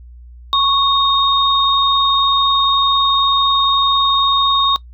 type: tone pair together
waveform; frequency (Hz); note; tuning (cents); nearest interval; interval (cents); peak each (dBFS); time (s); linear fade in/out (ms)
sine; 1104 / 3713; C#6 / A#7; -7 / -8; octave + major sixth; 2099; -14 / -13; 0.53-4.76; 0
effects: noise-tail reverb RT60 0.1 s tail -21 dB re dry + added 60 Hz sine -35 dBFS peak until 4.93 s